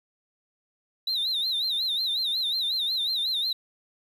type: tone with vibrato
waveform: sine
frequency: 3863 Hz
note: B7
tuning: 39 cents flat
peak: -22 dBFS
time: 1.07-3.53 s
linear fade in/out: 5 ms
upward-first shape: sine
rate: 5.5 Hz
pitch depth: 140 cents each way
effects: tanh soft clip ceiling -23 dBFS + 9-bit